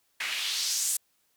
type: noise with band-pass filter sweep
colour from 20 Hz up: white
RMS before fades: -30 dBFS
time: 0.2-0.97 s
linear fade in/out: 5 ms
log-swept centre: 2000 to 9100 Hz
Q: 2.2
effects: white hiss -71 dBFS RMS until 1.36 s